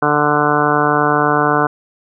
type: harmonic tone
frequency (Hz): 148.1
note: D3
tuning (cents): +15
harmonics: 1 / 2 / 3 / 4 / 5 / 6 / 7 / 8 / 9 / 10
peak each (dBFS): -23 / -20 / -19 / -23 / -19 / -24 / -19 / -21 / -21 / -20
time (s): 0.02-1.67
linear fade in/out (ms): 5
effects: none